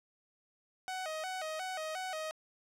sawtooth tone with vibrato, 685 Hz, F5, 34 cents flat, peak -33 dBFS, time 0.88-2.31 s, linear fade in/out 0 ms, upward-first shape square, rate 2.8 Hz, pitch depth 150 cents each way, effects low-pass 10000 Hz 12 dB/octave

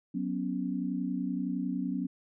sine chord, F# suspended fourth, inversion none, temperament just, 185 / 246.7 / 277.5 Hz, F#3 / B3 / C#4, 0 / -2 / +2 cents, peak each -34 dBFS, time 0.14-2.07 s, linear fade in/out 10 ms, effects none

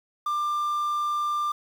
triangle tone with quantisation, 1190 Hz, D6, 22 cents sharp, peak -22 dBFS, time 0.26-1.52 s, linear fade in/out 5 ms, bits 8, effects none

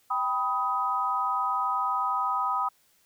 sine chord, G augmented, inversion none, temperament equal with one note detuned, 784 / 987.8 / 1256.8 Hz, G5 / B5 / D#6, 0 / 0 / +17 cents, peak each -32 / -29 / -27 dBFS, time 0.1-2.69 s, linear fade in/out 10 ms, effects white hiss -65 dBFS RMS until 3.05 s

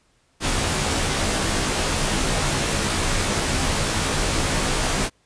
pink noise with comb filter, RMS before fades -22 dBFS, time 0.4-5.1 s, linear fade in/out 50 ms, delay 17 ms, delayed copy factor -0.7, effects pink hiss -63 dBFS RMS until 5.25 s + resampled to 22050 Hz

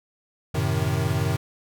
square chord, F# diminished seventh, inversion none, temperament equal, 92.5 / 110 / 130.81 / 155.56 Hz, F#2 / A2 / C3 / Eb3, 0 / 0 / 0 / 0 cents, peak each -28 dBFS, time 0.54-1.37 s, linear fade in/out 10 ms, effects none

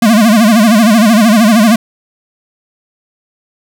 square tone with vibrato, 220 Hz, A3, in tune, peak -5 dBFS, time 0.02-1.76 s, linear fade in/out 5 ms, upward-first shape sine, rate 13 Hz, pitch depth 140 cents each way, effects none

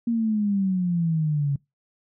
sine exponential sweep, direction down, 236.3 to 138.59 Hz, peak -20 dBFS, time 0.07-1.56 s, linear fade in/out 5 ms, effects noise-tail reverb RT60 0.2 s tail -24 dB re dry

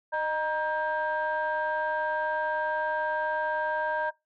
sine tone cluster, 615 / 943 / 1590 Hz, D#5 / A#5 / G6, -20 / +20 / +24 cents, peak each -30 / -28 / -31 dBFS, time 0.12-4.11 s, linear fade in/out 20 ms, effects noise-tail reverb RT60 0.2 s tail -22 dB re dry + tanh soft clip ceiling -19 dBFS

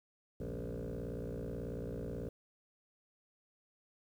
sine tone with frequency modulation, 164.81 Hz, E3, in tune, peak -36 dBFS, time 0.4-2.29 s, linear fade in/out 5 ms, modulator 58.3 Hz, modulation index 6.3, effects tanh soft clip ceiling -37 dBFS + 11-bit

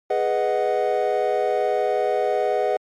triangle chord, G# minor seventh, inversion none, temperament equal, 415.3 / 493.9 / 622.3 / 740 Hz, G#4 / B4 / D#5 / F#5, 0 / 0 / 0 / 0 cents, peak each -22 dBFS, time 0.1-2.77 s, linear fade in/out 5 ms, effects tanh soft clip ceiling -8 dBFS + MP3 64 kbps

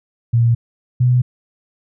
sine tone pair in turn, 117.2 / 124.56 Hz, A#2 / B2, +10 / +15 cents, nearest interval minor second, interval 105 cents, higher second, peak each -10 dBFS, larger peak neither, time 0.33-0.55 / 1-1.22 s, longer neither, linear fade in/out 10 ms, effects none

